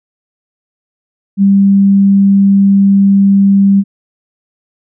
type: tone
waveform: sine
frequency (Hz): 197.4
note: G3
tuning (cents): +12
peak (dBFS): -4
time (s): 1.37-3.84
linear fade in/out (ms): 50
effects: none